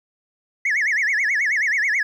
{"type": "tone with vibrato", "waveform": "sine", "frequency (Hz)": 1938, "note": "B6", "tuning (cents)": -33, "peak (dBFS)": -15, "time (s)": [0.65, 2.03], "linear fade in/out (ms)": 5, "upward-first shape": "sine", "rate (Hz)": 9.3, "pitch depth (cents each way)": 250, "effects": ["tanh soft clip ceiling -16 dBFS", "9-bit"]}